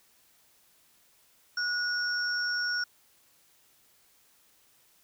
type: tone pair together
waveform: sine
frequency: 1455 / 5490 Hz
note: F#6 / F8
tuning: -29 / -31 cents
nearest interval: octave + major seventh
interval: 2298 cents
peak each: -29 / -32 dBFS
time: 1.57-2.84 s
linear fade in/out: 5 ms
effects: white hiss -64 dBFS RMS until 5.03 s